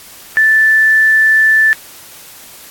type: tone with quantisation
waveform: sine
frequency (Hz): 1759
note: A6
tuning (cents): -1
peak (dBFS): -6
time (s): 0.37-1.73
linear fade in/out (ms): 0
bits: 6
effects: white hiss -36 dBFS RMS until 2.7 s + AAC 64 kbps